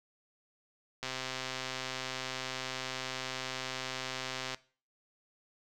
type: click train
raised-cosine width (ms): 0.2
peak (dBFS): -19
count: 458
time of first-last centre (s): 1.03-4.545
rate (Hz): 130
effects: noise-tail reverb RT60 0.4 s tail -20 dB re dry